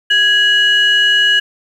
sine tone pair together, 1661.2 / 2913 Hz, G#6 / F#7, 0 / -28 cents, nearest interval minor seventh, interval 972 cents, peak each -10 dBFS, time 0.1-1.4 s, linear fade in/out 10 ms, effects tanh soft clip ceiling -4 dBFS + 7-bit

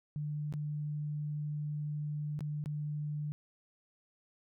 sine tone with dropouts, 149 Hz, D3, 25 cents sharp, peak -34 dBFS, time 0.16-3.32 s, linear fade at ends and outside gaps 0 ms, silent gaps 0.525-0.538 / 2.391-2.407 / 2.64-2.659 s, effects none

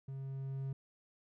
triangle tone with level ramp, 135.1 Hz, C#3, 44 cents flat, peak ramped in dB -39 to -34 dBFS, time 0.08-0.73 s, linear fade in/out 5 ms, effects none

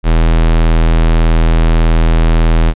square tone, 40.84 Hz, E1, 15 cents flat, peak -7 dBFS, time 0.03-2.74 s, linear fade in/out 50 ms, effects resampled to 8000 Hz

